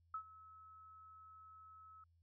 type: tone with ADSR envelope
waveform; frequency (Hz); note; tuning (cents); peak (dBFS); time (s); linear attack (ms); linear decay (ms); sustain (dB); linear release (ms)
sine; 1294; E6; -32; -39; 0.14-2.04; 4; 81; -18; 4
effects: added 84 Hz sine -70 dBFS peak until 2.22 s